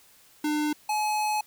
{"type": "tone pair in turn", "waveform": "square", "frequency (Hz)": [300.4, 849.7], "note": ["D4", "G#5"], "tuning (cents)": [39, 39], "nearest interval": "octave + tritone", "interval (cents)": 1800, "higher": "second", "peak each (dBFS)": -25, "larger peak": "neither", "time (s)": [[0.44, 0.73], [0.89, 1.41]], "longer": "second", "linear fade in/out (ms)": 5, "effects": ["white hiss -57 dBFS RMS until 1.46 s"]}